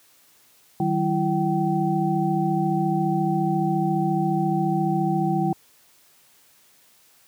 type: tone cluster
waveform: sine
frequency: 156.1 / 190.5 / 335.1 / 769 Hz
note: D#3 / G3 / E4 / G5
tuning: +6 / -49 / +29 / -33 cents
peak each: -25 dBFS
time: 0.8-5.53 s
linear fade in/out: 2 ms
effects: white hiss -57 dBFS RMS until 7.27 s + high-pass 80 Hz 12 dB/octave